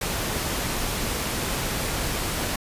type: noise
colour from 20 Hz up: pink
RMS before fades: -27 dBFS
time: 0.01-2.56 s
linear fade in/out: 5 ms
effects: resampled to 32000 Hz